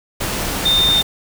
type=tone in noise; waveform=sine; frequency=3626 Hz; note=A#7; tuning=49 cents flat; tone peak=-12 dBFS; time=0.65-1.02 s; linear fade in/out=10 ms; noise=pink; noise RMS=-22 dBFS; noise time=0.2-1.03 s; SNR=+7 dB; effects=none